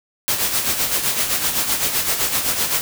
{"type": "noise with tremolo", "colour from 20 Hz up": "white", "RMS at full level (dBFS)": -18, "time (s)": [0.28, 2.81], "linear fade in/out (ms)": 0, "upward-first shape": "sine", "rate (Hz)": 7.8, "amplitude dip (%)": 55, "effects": []}